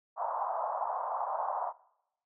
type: band-pass noise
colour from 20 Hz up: pink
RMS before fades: -34 dBFS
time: 0.16-1.73 s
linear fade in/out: 50 ms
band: 660 to 1100 Hz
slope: 48 dB/octave
effects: noise-tail reverb RT60 0.8 s tail -21 dB re dry